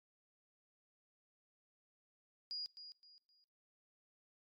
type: tone with echo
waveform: sine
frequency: 4871 Hz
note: D#8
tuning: 38 cents flat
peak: -40 dBFS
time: 2.51-2.66 s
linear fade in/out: 0 ms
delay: 260 ms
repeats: 3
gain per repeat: -10 dB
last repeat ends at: 3.44 s
effects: noise-tail reverb RT60 0.8 s tail -24 dB re dry + MP3 96 kbps